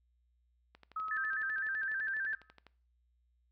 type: click train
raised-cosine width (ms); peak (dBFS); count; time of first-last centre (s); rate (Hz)
0.3; -38; 24; 0.75-2.667; 12
type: tone with exponential decay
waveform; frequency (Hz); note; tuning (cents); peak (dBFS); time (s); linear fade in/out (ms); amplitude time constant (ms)
sine; 1280; D#6; +49; -34; 0.96-2.53; 5; 340
type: tone with vibrato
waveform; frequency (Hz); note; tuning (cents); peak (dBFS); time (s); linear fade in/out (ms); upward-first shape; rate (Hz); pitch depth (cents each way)
sine; 1661.2; G#6; 0; -33; 1.11-2.35; 2; square; 7.8; 88
effects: noise-tail reverb RT60 0.5 s tail -20 dB re dry + added 60 Hz sine -70 dBFS peak until 3.51 s